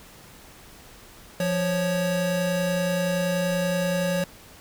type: tone pair together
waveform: square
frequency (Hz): 174.63 / 554.4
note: F3 / C#5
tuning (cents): 0 / 0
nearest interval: octave + minor sixth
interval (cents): 2000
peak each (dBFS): -26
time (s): 1.4-4.24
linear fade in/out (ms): 2
effects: pink hiss -48 dBFS RMS until 4.6 s